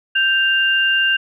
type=tone pair together; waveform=sine; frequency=1566.1 / 2794 Hz; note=G6 / F7; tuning=-2 / 0 cents; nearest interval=minor seventh; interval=1002 cents; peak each=-16 dBFS; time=0.15-1.17 s; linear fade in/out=10 ms; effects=none